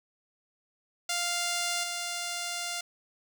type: tone with level steps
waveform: 5% pulse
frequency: 698.5 Hz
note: F5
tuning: in tune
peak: -17 / -21 dBFS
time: 1.09-2.81 s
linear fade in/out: 5 ms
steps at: 1.83 s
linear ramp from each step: 10 ms
effects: none